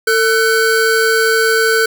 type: tone pair together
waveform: square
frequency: 447.9 / 1505 Hz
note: A4 / F#6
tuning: +31 / +29 cents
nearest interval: octave + major sixth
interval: 2098 cents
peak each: -14 dBFS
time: 0.07-1.86 s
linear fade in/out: 5 ms
effects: none